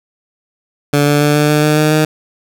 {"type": "tone with pitch steps", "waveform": "15% pulse", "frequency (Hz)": [144.8, 146.14, 147.5, 148.87, 150.25, 151.65, 153.06, 154.48], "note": ["D3", "D3", "D3", "D3", "D3", "D#3", "D#3", "D#3"], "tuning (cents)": [-24, -8, 8, 24, 40, -44, -28, -12], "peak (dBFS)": -3, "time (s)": [0.93, 2.05], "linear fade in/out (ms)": 5, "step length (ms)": 140, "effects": []}